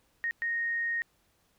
sine tone bursts at uneven times, 1861 Hz, A#6, 3 cents flat, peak -28 dBFS, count 2, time 0.24-0.31 / 0.42-1.02 s, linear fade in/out 0 ms, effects pink hiss -70 dBFS RMS until 1.58 s

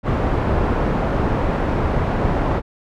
pink low-pass noise, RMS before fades -19 dBFS, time 0.03-2.62 s, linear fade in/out 50 ms, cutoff 1100 Hz, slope 12 dB/octave, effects none

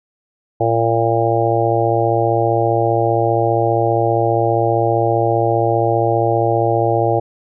harmonic tone, 115.1 Hz, A#2, 22 cents flat, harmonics 1 / 3 / 4 / 5 / 6 / 7, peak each -20 / -20 / -20 / -20 / -20 / -20 dBFS, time 0.6-7.2 s, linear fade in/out 10 ms, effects none

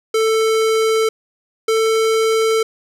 square tone pair in turn, 442.7 / 444.6 Hz, A4 / A4, +11 / +18 cents, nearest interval unison, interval 7 cents, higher second, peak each -14 dBFS, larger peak neither, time 0.14-1.09 / 1.68-2.63 s, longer neither, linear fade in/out 5 ms, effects low-pass 11000 Hz 12 dB/octave + 8-bit

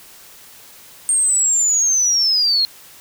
sine linear sweep, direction down, 8680 to 4186 Hz, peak -13 dBFS, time 1.09-2.65 s, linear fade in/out 0 ms, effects white hiss -43 dBFS RMS until 3 s

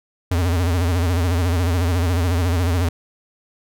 square tone with vibrato, 87.1 Hz, F2, 4 cents flat, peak -17 dBFS, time 0.31-2.89 s, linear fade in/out 5 ms, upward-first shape sine, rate 14 Hz, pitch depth 110 cents each way, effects none

